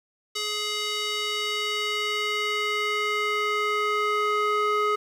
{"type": "tone with band-pass filter sweep", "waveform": "square", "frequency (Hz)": 420.1, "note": "G#4", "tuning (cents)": 20, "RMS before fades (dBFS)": -26, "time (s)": [0.35, 4.96], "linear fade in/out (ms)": 10, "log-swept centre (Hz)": [4300, 1200], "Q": 1.4, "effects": ["9-bit"]}